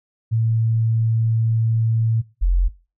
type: tone pair in turn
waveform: sine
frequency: 113 / 44.2 Hz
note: A2 / F1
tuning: +47 / +22 cents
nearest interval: octave + major third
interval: 1625 cents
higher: first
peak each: -16 / -13 dBFS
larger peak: second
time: 0.31-2.22 / 2.41-2.69 s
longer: first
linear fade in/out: 20 ms
effects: noise-tail reverb RT60 0.3 s tail -18 dB re dry